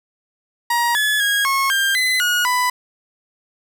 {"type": "tone with pitch steps", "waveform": "30% pulse", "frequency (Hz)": [948, 1712, 1641, 1090, 1593, 2022, 1447, 995], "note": ["A#5", "A6", "G#6", "C#6", "G6", "B6", "F#6", "B5"], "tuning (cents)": [29, -48, -21, -29, 27, 40, -39, 13], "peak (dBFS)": -13, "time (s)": [0.7, 2.7], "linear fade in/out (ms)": 5, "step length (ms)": 250, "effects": []}